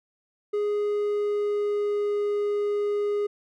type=tone with pitch glide; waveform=triangle; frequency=414.7 to 412.1 Hz; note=G#4 to G#4; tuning=-3 to -13 cents; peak=-21 dBFS; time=0.53-3.27 s; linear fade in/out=10 ms; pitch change=-10 cents; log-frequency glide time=0.67-2.17 s; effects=none